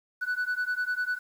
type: beating tone pair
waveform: sine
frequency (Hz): 1480 / 1490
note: F#6 / F#6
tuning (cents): 0 / +12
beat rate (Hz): 10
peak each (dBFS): -28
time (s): 0.21-1.19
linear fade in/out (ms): 20
effects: tanh soft clip ceiling -24 dBFS + 9-bit